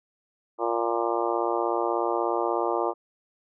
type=harmonic tone with a mistuned harmonic; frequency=116.54 Hz; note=A#2; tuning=in tune; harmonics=3 / 4 / 5 / 6 / 7 / 8 / 9 / 10; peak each=-29 / -30 / -31 / -32 / -32 / -33 / -34 / -34 dBFS; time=0.58-2.94 s; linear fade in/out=50 ms; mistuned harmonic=10; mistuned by=+37 cents; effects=none